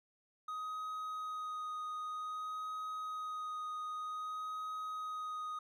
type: tone with vibrato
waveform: triangle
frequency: 1252 Hz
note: D#6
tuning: 10 cents sharp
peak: -37 dBFS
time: 0.48-5.59 s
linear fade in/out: 5 ms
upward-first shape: sine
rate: 0.53 Hz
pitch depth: 12 cents each way
effects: none